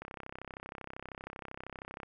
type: click train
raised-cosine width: 0.5 ms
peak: -27 dBFS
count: 67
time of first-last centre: 0.02-2.032 s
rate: 32.8 Hz
effects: none